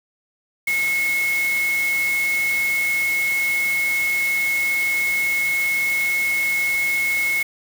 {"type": "tone in noise", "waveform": "sine", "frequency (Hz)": 2179, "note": "C#7", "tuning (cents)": -30, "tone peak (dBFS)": -18, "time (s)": [0.67, 7.43], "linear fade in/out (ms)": 5, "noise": "white", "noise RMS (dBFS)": -31, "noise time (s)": [0.67, 7.43], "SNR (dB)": 10, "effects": []}